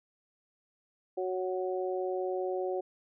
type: harmonic tone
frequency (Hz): 185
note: F#3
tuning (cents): 0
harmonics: 2 / 3 / 4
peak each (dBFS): -32 / -36 / -38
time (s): 1.17-2.81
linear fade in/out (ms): 10
effects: none